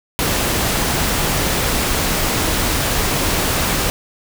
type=noise; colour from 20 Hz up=pink; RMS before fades=-18 dBFS; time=0.19-3.9 s; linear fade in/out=0 ms; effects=none